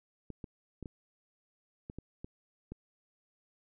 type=clicks; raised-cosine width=3 ms; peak=-29 dBFS; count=8; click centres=0.303 / 0.442 / 0.827 / 0.858 / 1.899 / 1.986 / 2.245 / 2.72 s; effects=none